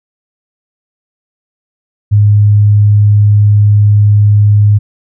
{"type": "tone", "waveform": "sine", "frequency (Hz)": 103.83, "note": "G#2", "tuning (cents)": 0, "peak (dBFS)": -3, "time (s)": [2.11, 4.79], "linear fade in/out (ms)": 20, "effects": []}